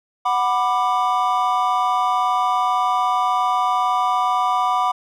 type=chord; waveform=triangle; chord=B minor; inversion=second; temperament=just; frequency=740.8 / 987.8 / 1185.3 Hz; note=F#5 / B5 / D6; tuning=+2 / 0 / +16 cents; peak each=-19 dBFS; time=0.25-4.92 s; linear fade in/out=10 ms; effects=none